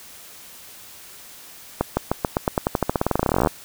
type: accelerating click train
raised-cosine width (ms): 1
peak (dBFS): -4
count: 30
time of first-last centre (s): 1.81-3.472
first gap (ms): 160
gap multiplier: 0.91
effects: white hiss -43 dBFS RMS until 3.64 s